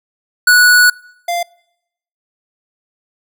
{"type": "tone pair in turn", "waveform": "square", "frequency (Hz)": [1471, 694.2], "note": ["F#6", "F5"], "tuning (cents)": [-11, -11], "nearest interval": "octave + minor second", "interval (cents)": 1300, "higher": "first", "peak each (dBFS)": [-6, -16], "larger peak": "first", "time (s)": [[0.47, 0.9], [1.28, 1.43]], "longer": "first", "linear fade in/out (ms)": 5, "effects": ["noise-tail reverb RT60 0.8 s tail -25 dB re dry"]}